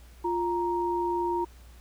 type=tone pair together; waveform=sine; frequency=349.2 / 935.2 Hz; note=F4 / A#5; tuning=0 / +5 cents; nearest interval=octave + perfect fourth; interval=1705 cents; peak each=-28 / -28 dBFS; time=0.24-1.45 s; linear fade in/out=10 ms; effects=added 60 Hz sine -48 dBFS peak until 1.8 s + pink hiss -58 dBFS RMS until 1.8 s